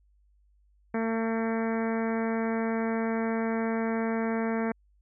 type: harmonic tone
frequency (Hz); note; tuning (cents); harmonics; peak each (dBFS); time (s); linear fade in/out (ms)
225.7; A3; +44; 1 / 2 / 3 / 4 / 5 / 6 / 7 / 8 / 9 / 10; -28 / -32 / -36 / -39 / -43 / -43 / -42 / -43 / -45 / -46; 0.94-4.72; 5
effects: added 50 Hz sine -61 dBFS peak until 5.01 s